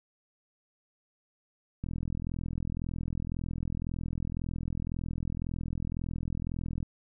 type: click train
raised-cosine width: 5 ms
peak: -22 dBFS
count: 210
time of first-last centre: 1.84-6.828 s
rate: 41.9 Hz
effects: none